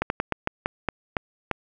slowing click train, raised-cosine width 0.5 ms, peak -8 dBFS, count 9, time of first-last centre 0.02-1.513 s, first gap 81 ms, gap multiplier 1.23, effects none

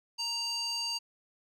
square tone with band-pass filter, 932.3 Hz, A#5, in tune, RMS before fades -34 dBFS, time 0.18-0.99 s, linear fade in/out 20 ms, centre 4800 Hz, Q 3.1, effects none

